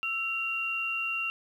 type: tone pair together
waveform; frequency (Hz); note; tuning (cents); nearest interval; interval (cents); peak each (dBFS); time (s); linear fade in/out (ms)
sine; 1321 / 2761; E6 / F7; +3 / -20; octave + minor second; 1277; -37 / -29; 0.03-1.3; 0
effects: 10-bit